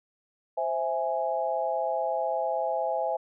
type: chord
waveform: sine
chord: C augmented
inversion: none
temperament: equal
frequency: 523.3 / 659.3 / 830.6 Hz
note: C5 / E5 / G#5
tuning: 0 / 0 / 0 cents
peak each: -31 / -29 / -30 dBFS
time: 0.57-3.17 s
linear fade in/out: 10 ms
effects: none